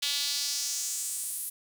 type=tone with high-pass filter sweep; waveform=sawtooth; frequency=285.7 Hz; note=D4; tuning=48 cents flat; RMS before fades=-32 dBFS; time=0.02-1.5 s; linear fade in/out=10 ms; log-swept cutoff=3500 to 11000 Hz; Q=2.5; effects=none